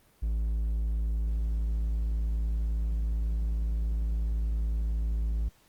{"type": "tone", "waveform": "triangle", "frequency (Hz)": 55, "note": "A1", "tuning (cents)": 0, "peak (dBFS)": -24, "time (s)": [0.22, 5.49], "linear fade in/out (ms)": 10, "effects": ["pink hiss -63 dBFS RMS until 5.68 s", "Opus 32 kbps"]}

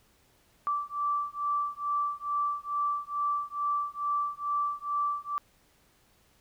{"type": "beating tone pair", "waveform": "sine", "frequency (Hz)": [1164, 1166.3], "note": ["D6", "D6"], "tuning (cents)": [-16, -12], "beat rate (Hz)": 2.3, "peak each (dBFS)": -31, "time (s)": [0.67, 5.38], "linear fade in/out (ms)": 0, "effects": ["pink hiss -65 dBFS RMS until 6.4 s"]}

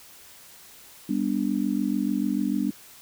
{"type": "chord", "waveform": "sine", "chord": "G major", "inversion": "none", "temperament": "equal with one note detuned", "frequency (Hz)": [200.1, 246.9, 293.7], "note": ["G3", "B3", "D4"], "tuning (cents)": [36, 0, 0], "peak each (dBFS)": -27, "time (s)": [1.09, 2.71], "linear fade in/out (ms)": 5, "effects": ["white hiss -49 dBFS RMS until 3.01 s"]}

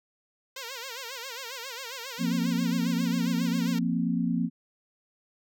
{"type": "tone with vibrato", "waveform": "5% pulse", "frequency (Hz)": 499.3, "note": "B4", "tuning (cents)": 19, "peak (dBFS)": -25, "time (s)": [0.56, 3.79], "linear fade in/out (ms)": 5, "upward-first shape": "sine", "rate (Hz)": 7.4, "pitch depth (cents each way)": 160}
{"type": "chord", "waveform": "sine", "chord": "F suspended fourth", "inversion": "none", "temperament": "just", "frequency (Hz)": [174.61, 232.8, 261.9], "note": ["F3", "Bb3", "C4"], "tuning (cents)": [0, -2, 2], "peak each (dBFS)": [-28, -28, -30], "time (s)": [2.18, 4.5], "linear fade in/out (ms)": 50}
{"effects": []}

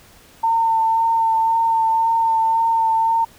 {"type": "tone with vibrato", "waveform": "sine", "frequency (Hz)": 904, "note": "A5", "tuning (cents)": 47, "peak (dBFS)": -14, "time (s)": [0.43, 3.25], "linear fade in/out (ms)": 10, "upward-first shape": "sine", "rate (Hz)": 1.9, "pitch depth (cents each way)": 16, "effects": ["pink hiss -48 dBFS RMS until 3.38 s"]}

